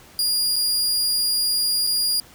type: tone with dropouts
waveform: sawtooth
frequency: 4839 Hz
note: D#8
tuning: 49 cents flat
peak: -16 dBFS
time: 0.19-2.2 s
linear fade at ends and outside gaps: 1 ms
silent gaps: 0.559-0.563 / 1.868-1.872 s
effects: pink hiss -48 dBFS RMS until 2.34 s